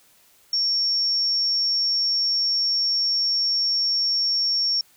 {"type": "tone", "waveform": "sine", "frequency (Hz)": 5490, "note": "F8", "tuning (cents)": -31, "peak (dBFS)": -19, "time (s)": [0.53, 4.81], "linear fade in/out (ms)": 2, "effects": ["white hiss -57 dBFS RMS until 4.96 s"]}